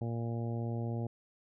harmonic tone, 116.54 Hz, A#2, in tune, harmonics 1 / 2 / 3 / 4 / 5 / 6 / 7, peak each -34 / -40 / -44 / -46 / -48 / -50 / -51 dBFS, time 0.01-1.07 s, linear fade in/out 5 ms, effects none

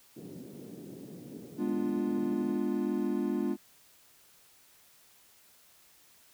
white band-pass noise, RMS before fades -46 dBFS, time 0.16-2.57 s, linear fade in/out 10 ms, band 140 to 370 Hz, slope 24 dB/octave
triangle chord, G# diminished seventh, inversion none, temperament equal, 207.7 / 246.9 / 293.7 / 349.2 Hz, G#3 / B3 / D4 / F4, 0 / 0 / 0 / 0 cents, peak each -32 dBFS, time 1.57-3.57 s, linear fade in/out 50 ms
effects white hiss -61 dBFS RMS until 6.33 s

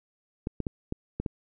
clicks, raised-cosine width 3 ms, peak -17 dBFS, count 6, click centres 0.471 / 0.603 / 0.668 / 0.924 / 1.2 / 1.262 s, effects none

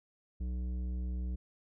sine tone with tanh clipping, 61.74 Hz, B1, in tune, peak -35 dBFS, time 0.4-1.36 s, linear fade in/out 10 ms, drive 11 dB, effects none

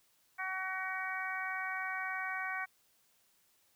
harmonic tone, 376.6 Hz, F#4, 31 cents sharp, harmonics 2 / 3 / 4 / 5 / 6, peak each -43 / -43 / -40 / -41 / -42 dBFS, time 0.38-2.66 s, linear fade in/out 20 ms, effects white hiss -71 dBFS RMS until 3.75 s

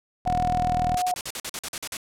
10% pulse tone, 40.4 Hz, E1, 34 cents flat, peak -19 dBFS, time 0.25-0.97 s, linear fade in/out 10 ms
sine tone with vibrato, 727 Hz, F#5, 31 cents flat, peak -22 dBFS, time 0.26-1.14 s, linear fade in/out 2 ms, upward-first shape triangle, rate 7.8 Hz, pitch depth 11 cents each way
white noise bursts, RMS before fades -30 dBFS, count 11, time 0.97-1.97 s, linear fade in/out 2 ms, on 50 ms, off 45 ms
effects low-pass 10000 Hz 12 dB/octave

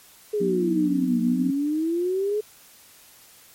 sine exponential two-way sweep, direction down then up, 430 to 233.1 to 430 Hz, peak -21 dBFS, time 0.33-2.41 s, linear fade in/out 10 ms, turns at 1.2 s
harmonic tone, 61 Hz, B1, 21 cents flat, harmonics 3 / 4 / 5, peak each -26 / -29 / -30 dBFS, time 0.4-1.51 s, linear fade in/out 10 ms
effects white hiss -51 dBFS RMS until 3.54 s + MP3 64 kbps

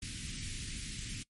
pink band-stop noise, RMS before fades -41 dBFS, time 0.02-1.23 s, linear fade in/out 5 ms, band 260 to 2100 Hz, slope 24 dB/octave, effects noise-tail reverb RT60 0.1 s tail -20 dB re dry + MP3 48 kbps

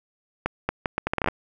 accelerating click train, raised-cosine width 0.5 ms, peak -8 dBFS, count 12, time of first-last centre 0.46-1.285 s, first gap 230 ms, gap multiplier 0.73, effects none

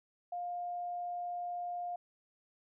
sine tone, 706 Hz, F5, 19 cents sharp, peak -36 dBFS, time 0.32-1.96 s, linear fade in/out 5 ms, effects none

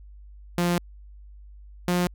sawtooth tone pair in turn, 174.61 / 177.66 Hz, F3 / F3, 0 / +30 cents, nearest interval unison, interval 30 cents, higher second, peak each -17 dBFS, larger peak neither, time 0.58-0.78 / 1.88-2.07 s, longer first, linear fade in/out 2 ms, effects added 50 Hz sine -43 dBFS peak until 2.14 s

